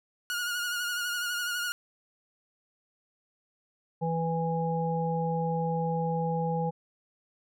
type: tone with vibrato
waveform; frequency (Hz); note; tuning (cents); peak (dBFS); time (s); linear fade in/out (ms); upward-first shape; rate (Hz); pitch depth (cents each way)
sawtooth; 1437; F6; +49; -26; 0.3-1.72; 0; sine; 12; 39
type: harmonic tone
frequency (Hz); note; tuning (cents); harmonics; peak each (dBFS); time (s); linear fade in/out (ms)
164.81; E3; 0; 1 / 3 / 5; -29 / -32 / -32; 4.01-6.71; 20
effects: none